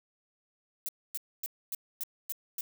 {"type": "noise bursts", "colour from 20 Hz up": "violet", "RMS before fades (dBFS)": -35, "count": 7, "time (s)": [0.86, 2.609], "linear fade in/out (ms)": 0, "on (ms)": 27, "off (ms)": 260, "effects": []}